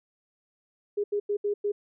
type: tone bursts at uneven times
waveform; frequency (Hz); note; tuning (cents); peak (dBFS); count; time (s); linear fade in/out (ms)
sine; 410.6; G#4; -20; -24; 5; 0.97-1.04 / 1.12-1.2 / 1.29-1.37 / 1.44-1.54 / 1.64-1.72; 10
effects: none